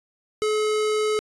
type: tone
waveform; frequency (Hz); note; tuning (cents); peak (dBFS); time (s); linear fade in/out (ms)
square; 428; A4; -48; -21; 0.42-1.19; 0
effects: resampled to 24000 Hz